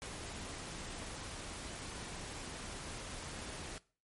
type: noise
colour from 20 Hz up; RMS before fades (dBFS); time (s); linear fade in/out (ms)
pink; -45; 0.02-3.78; 0
effects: noise-tail reverb RT60 0.4 s tail -21 dB re dry + MP3 48 kbps